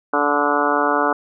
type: harmonic tone with a mistuned harmonic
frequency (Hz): 145.6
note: D3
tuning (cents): -15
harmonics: 2 / 3 / 4 / 5 / 6 / 7 / 8 / 9 / 10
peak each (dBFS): -24 / -24 / -24 / -24 / -24 / -24 / -24 / -24 / -24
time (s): 0.13-1.13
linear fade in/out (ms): 5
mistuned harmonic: 9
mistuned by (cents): -21
effects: none